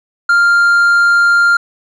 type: tone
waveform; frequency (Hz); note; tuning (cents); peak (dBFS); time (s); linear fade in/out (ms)
triangle; 1396.9; F6; 0; -5; 0.29-1.57; 5
effects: resampled to 22050 Hz